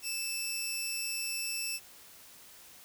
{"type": "tone pair together", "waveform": "15% pulse", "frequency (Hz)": [2637, 5560], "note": ["E7", "F8"], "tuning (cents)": [0, -9], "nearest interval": "octave + minor second", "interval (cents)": 1291, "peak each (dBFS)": [-27, -35], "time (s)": [0.02, 1.8], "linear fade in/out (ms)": 50, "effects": ["white hiss -54 dBFS RMS until 2.84 s"]}